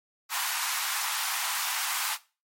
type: high-pass noise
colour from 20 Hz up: pink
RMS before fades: -30 dBFS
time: 0.29-2.18 s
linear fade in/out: 50 ms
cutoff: 820 Hz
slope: 48 dB/octave
effects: noise-tail reverb RT60 0.3 s tail -17 dB re dry + MP3 64 kbps